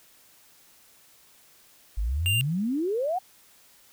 sine exponential sweep, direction up, 46.86 to 774 Hz, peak -24 dBFS, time 1.97-3.19 s, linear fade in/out 10 ms
square tone, 2788 Hz, F7, 4 cents flat, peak -24 dBFS, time 2.26-2.41 s, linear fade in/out 0 ms
effects white hiss -57 dBFS RMS until 3.92 s

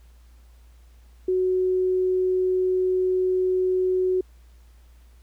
sine tone, 370 Hz, F#4, in tune, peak -19 dBFS, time 1.28-4.21 s, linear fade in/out 5 ms, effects added 59 Hz sine -48 dBFS peak until 5.22 s + pink hiss -63 dBFS RMS until 5.22 s

